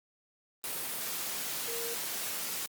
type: tone in noise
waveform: sine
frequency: 466.2 Hz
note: A#4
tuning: in tune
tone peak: -39 dBFS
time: 1.68-1.94 s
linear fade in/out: 0 ms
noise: white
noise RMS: -36 dBFS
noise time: 0.64-2.66 s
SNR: -6 dB
effects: high-pass 150 Hz 12 dB/octave + Opus 32 kbps